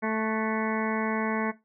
harmonic tone with a mistuned harmonic, 219.8 Hz, A3, 2 cents flat, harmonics 1 / 2 / 3 / 4 / 5 / 7 / 8 / 9 / 10, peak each -29 / -32 / -34 / -35 / -36 / -37 / -38 / -39 / -39 dBFS, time 0.02-1.52 s, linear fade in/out 20 ms, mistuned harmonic 7, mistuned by -44 cents, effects noise-tail reverb RT60 0.2 s tail -17 dB re dry

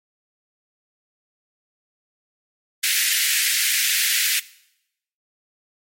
pink high-pass noise, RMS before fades -20 dBFS, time 2.83-4.4 s, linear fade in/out 10 ms, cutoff 1700 Hz, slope 48 dB/octave, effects noise-tail reverb RT60 0.8 s tail -20 dB re dry + MP3 64 kbps

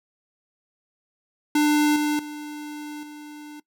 square tone with level steps, 298.3 Hz, D4, 27 cents sharp, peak -17 / -21 / -33 / -38 dBFS, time 1.55-3.6 s, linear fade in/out 5 ms, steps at 1.96 / 2.19 / 3.03 s, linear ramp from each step 2 ms, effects noise-tail reverb RT60 0.1 s tail -20 dB re dry

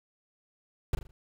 brown noise with echo, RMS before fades -25 dBFS, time 0.93-0.95 s, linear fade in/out 2 ms, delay 40 ms, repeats 4, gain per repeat -8 dB, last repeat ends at 1.11 s, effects none

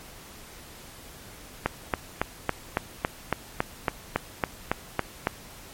click train, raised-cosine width 0.5 ms, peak -7 dBFS, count 14, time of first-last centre 1.66-5.271 s, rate 3.6 Hz, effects pink hiss -46 dBFS RMS until 5.73 s + MP3 64 kbps

